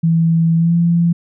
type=tone with pitch glide; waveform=sine; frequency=164.81 to 170.13 Hz; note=E3 to F3; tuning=0 to -45 cents; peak=-10 dBFS; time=0.03-1.13 s; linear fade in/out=10 ms; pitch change=+55 cents; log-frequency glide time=0.57-0.74 s; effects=none